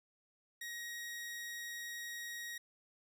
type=tone; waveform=sawtooth; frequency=1889 Hz; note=A#6; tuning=22 cents sharp; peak=-39 dBFS; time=0.61-2.58 s; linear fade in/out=5 ms; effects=none